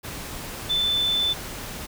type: tone in noise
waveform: sine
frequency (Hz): 3520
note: A7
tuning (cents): 0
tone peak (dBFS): -20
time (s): 0.69-1.34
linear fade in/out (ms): 20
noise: pink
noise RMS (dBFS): -35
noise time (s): 0.03-1.87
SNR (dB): +12
effects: none